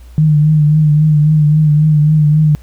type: tone with vibrato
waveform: sine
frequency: 152 Hz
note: D#3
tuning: 40 cents flat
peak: -6 dBFS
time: 0.18-2.55 s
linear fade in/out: 0 ms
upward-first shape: triangle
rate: 3.7 Hz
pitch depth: 49 cents each way
effects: added 60 Hz sine -33 dBFS peak until 2.62 s + pink hiss -49 dBFS RMS until 2.62 s